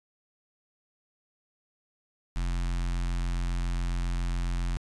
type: tone with notch filter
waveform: square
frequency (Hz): 43.65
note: F1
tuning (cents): 0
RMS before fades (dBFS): -29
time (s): 2.36-4.77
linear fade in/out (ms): 0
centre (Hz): 480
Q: 0.75
effects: resampled to 22050 Hz